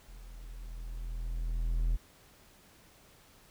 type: tone with level ramp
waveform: triangle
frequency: 41.2 Hz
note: E1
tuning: in tune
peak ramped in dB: -45 to -23 dBFS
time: 0.07-1.97 s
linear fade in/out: 20 ms
effects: pink hiss -60 dBFS RMS until 3.5 s